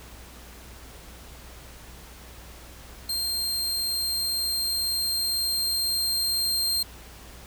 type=tone with level ramp; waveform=sawtooth; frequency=4186 Hz; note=C8; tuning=in tune; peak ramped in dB=-23 to -20 dBFS; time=3.09-6.83 s; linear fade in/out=5 ms; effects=added 60 Hz sine -46 dBFS peak until 7.46 s + pink hiss -47 dBFS RMS until 7.46 s